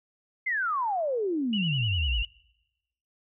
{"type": "exponential sweep", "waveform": "sine", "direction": "down", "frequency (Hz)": [2135, 50.1], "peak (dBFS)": -25, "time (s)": [0.46, 2.23], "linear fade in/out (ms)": 10}
{"type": "tone with vibrato", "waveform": "sine", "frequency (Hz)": 2844, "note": "F7", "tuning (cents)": 31, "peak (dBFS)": -29, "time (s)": [1.53, 2.25], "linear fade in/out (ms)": 2, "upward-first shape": "sine", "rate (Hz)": 10, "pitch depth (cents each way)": 71}
{"effects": ["noise-tail reverb RT60 1.0 s tail -25 dB re dry"]}